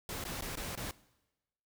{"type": "noise with dropouts", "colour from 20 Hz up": "pink", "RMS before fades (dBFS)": -40, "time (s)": [0.09, 0.91], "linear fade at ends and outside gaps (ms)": 1, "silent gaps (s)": [[0.24, 0.251], [0.409, 0.422], [0.555, 0.572], [0.753, 0.775]], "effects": ["noise-tail reverb RT60 1.0 s tail -20 dB re dry"]}